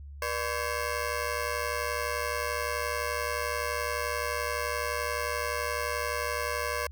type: ring-modulated tone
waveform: 15% pulse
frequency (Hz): 539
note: C#5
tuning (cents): -49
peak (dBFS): -20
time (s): 0.22-6.87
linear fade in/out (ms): 2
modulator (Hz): 55.8
effects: added 71 Hz sine -41 dBFS peak until 6.91 s